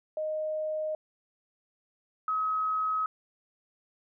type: tone pair in turn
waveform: sine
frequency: 620 / 1274.9 Hz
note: D#5 / D#6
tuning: -6 / +42 cents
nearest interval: octave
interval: 1248 cents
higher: second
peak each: -29 / -26 dBFS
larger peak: second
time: 0.17-0.95 / 2.28-3.06 s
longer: neither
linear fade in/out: 2 ms
effects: none